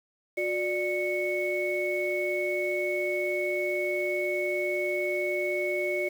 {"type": "tone cluster", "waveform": "sine", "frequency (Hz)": [362.7, 593, 2212], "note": ["F#4", "D5", "C#7"], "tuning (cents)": [-34, 17, -4], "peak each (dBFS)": -30, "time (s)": [0.37, 6.09], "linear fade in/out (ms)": 10, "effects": ["tanh soft clip ceiling -16 dBFS", "8-bit"]}